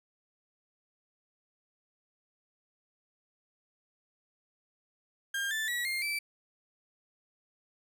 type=tone with pitch steps; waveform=35% pulse; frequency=1605 / 1760.4 / 1930.9 / 2118 / 2323 Hz; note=G6 / A6 / B6 / C7 / D7; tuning=+40 / 0 / -40 / +21 / -20 cents; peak=-29 dBFS; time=5.34-6.19 s; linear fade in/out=5 ms; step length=170 ms; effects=none